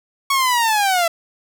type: linear sweep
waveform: sawtooth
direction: down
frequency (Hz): 1115 to 660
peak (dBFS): -11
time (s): 0.3-1.08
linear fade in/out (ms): 5
effects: none